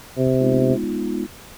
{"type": "harmonic tone", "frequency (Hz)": 130, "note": "C3", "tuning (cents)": -11, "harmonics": [1, 2, 3, 4, 5], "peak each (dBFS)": [-21, -20, -21, -22, -26], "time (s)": [0.16, 0.78], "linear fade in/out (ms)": 50}
{"type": "clicks", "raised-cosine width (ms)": 5, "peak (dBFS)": -23, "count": 6, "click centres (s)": [0.27, 0.344, 0.542, 0.591, 0.708, 0.838]}
{"type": "chord", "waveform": "sine", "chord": "F half-diminished seventh", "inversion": "first", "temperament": "equal", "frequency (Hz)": [207.7, 246.9, 311.1, 349.2], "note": ["Ab3", "Cb4", "Eb4", "F4"], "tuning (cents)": [0, 0, 0, 0], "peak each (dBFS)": -27, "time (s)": [0.39, 1.28], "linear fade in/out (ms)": 50}
{"effects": ["pink hiss -42 dBFS RMS until 1.57 s"]}